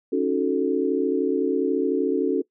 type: chord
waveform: sine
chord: D# half-diminished seventh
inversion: third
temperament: equal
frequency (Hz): 277.2 / 311.1 / 370 / 440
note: C#4 / D#4 / F#4 / A4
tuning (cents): 0 / 0 / 0 / 0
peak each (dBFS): -24 / -29 / -24 / -24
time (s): 0.12-2.42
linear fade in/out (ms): 10
effects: noise-tail reverb RT60 0.1 s tail -20 dB re dry